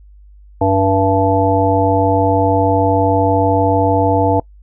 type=harmonic tone; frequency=96.7 Hz; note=G2; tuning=23 cents flat; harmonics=1 / 3 / 5 / 7 / 9; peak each=-17 / -17 / -17 / -17 / -17 dBFS; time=0.61-4.4 s; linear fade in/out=5 ms; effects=noise-tail reverb RT60 0.1 s tail -25 dB re dry + added 50 Hz sine -39 dBFS peak until 4.62 s